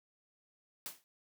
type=noise with exponential decay; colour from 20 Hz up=white; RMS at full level=-39 dBFS; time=0.86-1.04 s; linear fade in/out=0 ms; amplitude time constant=38 ms; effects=high-pass 150 Hz 12 dB/octave